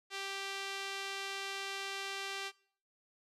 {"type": "tone with band-pass filter", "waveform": "sawtooth", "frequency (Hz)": 392, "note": "G4", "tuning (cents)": 0, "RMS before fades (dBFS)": -41, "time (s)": [0.1, 2.52], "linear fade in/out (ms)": 50, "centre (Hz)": 3300, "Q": 0.89, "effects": ["noise-tail reverb RT60 0.5 s tail -20 dB re dry", "resampled to 32000 Hz"]}